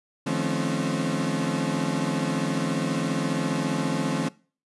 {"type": "tone cluster", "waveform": "35% pulse", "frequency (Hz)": [151.6, 171.9, 215, 258.7, 273.4], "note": ["D#3", "F3", "A3", "C4", "C#4"], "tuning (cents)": [-45, -27, -40, -19, -24], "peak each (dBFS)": -29, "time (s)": [0.26, 4.29], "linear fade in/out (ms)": 10, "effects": ["noise-tail reverb RT60 0.4 s tail -22 dB re dry", "resampled to 24000 Hz"]}